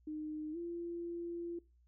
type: tone with pitch glide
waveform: sine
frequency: 306.8 to 342.4 Hz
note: D#4 to F4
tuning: -24 to -34 cents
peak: -39 dBFS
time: 0.07-1.59 s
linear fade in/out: 5 ms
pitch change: +190 cents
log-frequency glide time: 0.52-0.57 s
effects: noise-tail reverb RT60 0.3 s tail -21 dB re dry + added 60 Hz sine -65 dBFS peak until 1.87 s